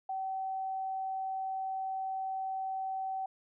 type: tone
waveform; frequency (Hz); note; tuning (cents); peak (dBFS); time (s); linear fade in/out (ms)
sine; 765; G5; -42; -33; 0.09-3.26; 5
effects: none